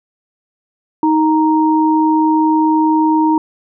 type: tone pair together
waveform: sine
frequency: 314.2 / 932.3 Hz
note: D#4 / A#5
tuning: +17 / 0 cents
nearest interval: octave + perfect fifth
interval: 1883 cents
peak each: -11 / -14 dBFS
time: 1.03-3.38 s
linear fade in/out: 2 ms
effects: none